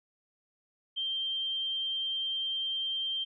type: tone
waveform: sine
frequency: 3155 Hz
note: G7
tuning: 10 cents sharp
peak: -30 dBFS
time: 0.96-3.25 s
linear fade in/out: 20 ms
effects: none